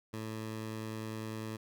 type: tone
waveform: 15% pulse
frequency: 110 Hz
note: A2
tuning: in tune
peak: -32 dBFS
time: 0.13-1.57 s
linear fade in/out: 10 ms
effects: none